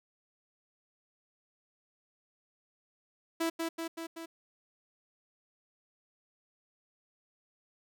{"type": "tone with echo", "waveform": "sawtooth", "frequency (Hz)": 329.6, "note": "E4", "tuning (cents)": 0, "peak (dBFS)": -25, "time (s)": [3.4, 3.5], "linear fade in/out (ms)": 10, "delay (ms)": 190, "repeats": 4, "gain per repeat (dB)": -3, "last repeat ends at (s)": 4.26, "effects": []}